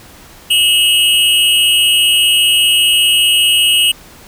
square tone with amplitude modulation, 2880 Hz, F#7, 47 cents flat, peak -5 dBFS, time 0.5-3.92 s, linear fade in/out 10 ms, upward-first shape sine, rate 255 Hz, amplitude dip 85%, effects pink hiss -39 dBFS RMS until 4.27 s

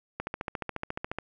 click train, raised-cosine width 0.5 ms, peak -17 dBFS, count 15, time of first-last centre 0.2-1.186 s, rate 14.2 Hz, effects none

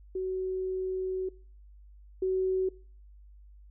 sine tone pair in turn, 374.2 / 375.5 Hz, F#4 / F#4, +20 / +26 cents, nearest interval unison, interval 6 cents, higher second, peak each -29 / -25 dBFS, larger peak second, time 0.15-1.29 / 2.22-2.69 s, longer first, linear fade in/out 5 ms, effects noise-tail reverb RT60 0.4 s tail -21 dB re dry + added 50 Hz sine -50 dBFS peak until 3.7 s

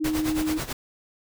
sine tone, 311.1 Hz, D#4, in tune, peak -23 dBFS, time 0-0.59 s, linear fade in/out 20 ms
pink noise with tremolo, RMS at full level -29 dBFS, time 0.04-0.73 s, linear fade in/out 5 ms, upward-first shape sine, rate 9.2 Hz, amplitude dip 80%
effects none

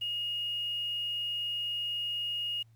sine tone with quantisation, 2864 Hz, F7, 43 cents sharp, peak -31 dBFS, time 0.01-2.63 s, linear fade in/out 10 ms, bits 9, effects added 113 Hz sine -57 dBFS peak until 2.75 s + pink hiss -75 dBFS RMS until 2.75 s

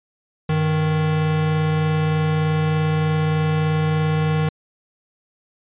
square tone pair together, 98 / 155.57 Hz, G2 / D#3, 0 / 0 cents, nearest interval minor sixth, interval 800 cents, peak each -28 / -18 dBFS, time 0.49-4.49 s, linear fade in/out 5 ms, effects resampled to 8000 Hz

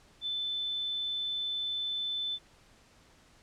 sine tone, 3520 Hz, A7, in tune, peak -31 dBFS, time 0.21-2.39 s, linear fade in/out 50 ms, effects pink hiss -61 dBFS RMS until 3.42 s + low-pass 8000 Hz 12 dB/octave

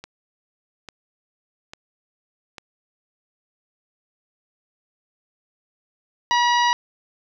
click train, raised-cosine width 0.2 ms, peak -19 dBFS, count 4, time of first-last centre 0.04-2.582 s, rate 1.18 Hz
harmonic tone, 963 Hz, B5, 44 cents flat, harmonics 1 / 2 / 3 / 4 / 5 / 6, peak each -17 / -23 / -27 / -29 / -31 / -33 dBFS, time 6.31-6.73 s, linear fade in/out 0 ms
effects none

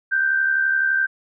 sine tone pair together, 1496.2 / 1568 Hz, F#6 / G6, +19 / 0 cents, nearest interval minor second, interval 81 cents, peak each -26 / -17 dBFS, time 0.11-1.07 s, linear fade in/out 20 ms, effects none

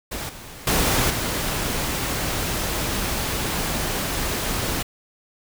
pink noise with level steps, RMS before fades -30 / -39 / -20 / -25 dBFS, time 0.11-4.83 s, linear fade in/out 10 ms, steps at 0.29 / 0.67 / 1.1 s, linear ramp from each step 2 ms, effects none

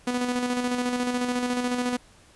sawtooth tone with tremolo, 246.9 Hz, B3, in tune, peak -19 dBFS, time 0.07-1.97 s, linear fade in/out 5 ms, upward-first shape square, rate 14 Hz, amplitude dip 40%, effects pink hiss -55 dBFS RMS until 2.35 s + resampled to 24000 Hz

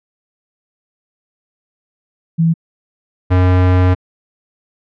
sine / square tone pair in turn, 164.6 / 91.32 Hz, E3 / F#2, -2 / -22 cents, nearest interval minor seventh, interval 1020 cents, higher first, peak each -9 dBFS, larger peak neither, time 2.38-2.54 / 3.3-3.95 s, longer second, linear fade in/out 20 ms, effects low-pass 2000 Hz 12 dB/octave

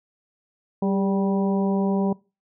harmonic tone with a mistuned harmonic, 194.5 Hz, G3, 13 cents flat, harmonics 1 / 2 / 3 / 4 / 5, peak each -21 / -27 / -31 / -33 / -35 dBFS, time 0.82-2.13 s, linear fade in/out 5 ms, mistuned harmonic 2, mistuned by +42 cents, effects noise-tail reverb RT60 0.3 s tail -23 dB re dry

